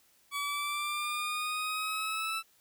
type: exponential sweep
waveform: 20% pulse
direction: up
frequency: 1136 to 1324 Hz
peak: -27 dBFS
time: 0.31-2.43 s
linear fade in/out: 50 ms
effects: white hiss -66 dBFS RMS until 2.6 s